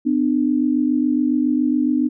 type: tone pair together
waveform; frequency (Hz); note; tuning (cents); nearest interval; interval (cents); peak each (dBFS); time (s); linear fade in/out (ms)
sine; 252.3 / 299.5; B3 / D4; +37 / +34; minor third; 297; -18 / -18; 0.05-2.09; 20
effects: none